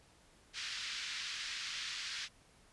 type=band-pass noise; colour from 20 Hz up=white; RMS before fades=-42 dBFS; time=0.53-2.29 s; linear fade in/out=50 ms; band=1500 to 5200 Hz; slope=24 dB/octave; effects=pink hiss -65 dBFS RMS until 2.72 s + resampled to 24000 Hz